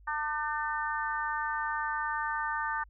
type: harmonic tone with a mistuned harmonic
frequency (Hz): 299.8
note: D4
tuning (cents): +36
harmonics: 3 / 4 / 5 / 6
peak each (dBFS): -34 / -35 / -36 / -37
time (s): 0.07-2.84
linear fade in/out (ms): 10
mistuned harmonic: 5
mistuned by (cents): +29
effects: added 50 Hz sine -53 dBFS peak until 2.89 s